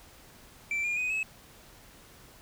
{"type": "tone with pitch steps", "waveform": "sine", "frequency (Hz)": [2338, 2416, 2497, 2581], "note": ["D7", "D7", "D#7", "E7"], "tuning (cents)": [-8, 48, 6, -37], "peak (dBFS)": -25, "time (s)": [0.71, 1.23], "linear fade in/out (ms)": 2, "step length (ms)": 130, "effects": ["tanh soft clip ceiling -27 dBFS", "pink hiss -54 dBFS RMS until 2.41 s"]}